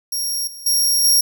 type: tone with level steps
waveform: 20% pulse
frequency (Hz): 5588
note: F8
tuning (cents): 0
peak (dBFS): -15 / -28 / -9 / -6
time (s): 0.12-1.21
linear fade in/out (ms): 5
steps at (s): 0.47 / 0.66 / 1.04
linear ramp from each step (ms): 5
effects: none